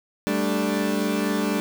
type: chord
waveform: 30% pulse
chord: G suspended second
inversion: none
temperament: equal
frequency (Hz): 196 / 220 / 293.7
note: G3 / A3 / D4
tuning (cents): 0 / 0 / 0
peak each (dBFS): -24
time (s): 0.27-1.6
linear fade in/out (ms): 0
effects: 7-bit

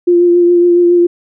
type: tone with vibrato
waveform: sine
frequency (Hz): 349.2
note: F4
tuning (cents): 0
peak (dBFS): -5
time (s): 0.07-1.07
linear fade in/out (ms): 10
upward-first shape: triangle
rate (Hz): 7.2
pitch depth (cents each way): 23
effects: none

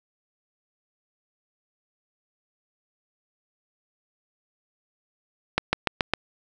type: accelerating click train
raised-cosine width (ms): 0.3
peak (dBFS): -4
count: 5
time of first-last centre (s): 5.58-6.136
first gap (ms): 150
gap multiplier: 0.95
effects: none

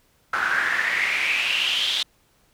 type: noise with band-pass filter sweep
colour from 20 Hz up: pink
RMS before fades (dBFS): -23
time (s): 0.33-2.03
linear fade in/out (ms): 5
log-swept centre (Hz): 1400 to 3600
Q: 6.3
effects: pink hiss -62 dBFS RMS until 2.53 s

